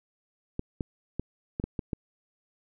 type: clicks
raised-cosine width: 3 ms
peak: -17 dBFS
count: 7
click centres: 0.594 / 0.808 / 1.196 / 1.599 / 1.64 / 1.792 / 1.932 s
effects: none